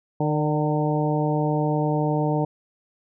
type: harmonic tone with a mistuned harmonic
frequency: 151.7 Hz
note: D#3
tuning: 44 cents flat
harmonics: 1 / 2 / 3 / 4 / 5 / 6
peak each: -23 / -26 / -28 / -29 / -30 / -31 dBFS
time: 0.2-2.45 s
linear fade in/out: 5 ms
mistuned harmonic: 4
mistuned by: -35 cents
effects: none